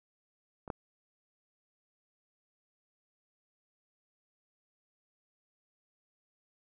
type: clicks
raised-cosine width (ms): 1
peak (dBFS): -30 / -20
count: 2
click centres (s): 0.678 / 0.702
effects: none